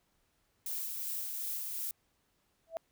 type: noise with tremolo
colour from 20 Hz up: violet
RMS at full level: -37 dBFS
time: 0.66-1.91 s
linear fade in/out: 2 ms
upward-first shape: sine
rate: 2.7 Hz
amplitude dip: 25%
type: tone with exponential growth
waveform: sine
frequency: 657 Hz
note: E5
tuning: 6 cents flat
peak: -30 dBFS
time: 2.67-2.77 s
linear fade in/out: 0 ms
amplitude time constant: 21 ms
effects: pink hiss -75 dBFS RMS until 2.91 s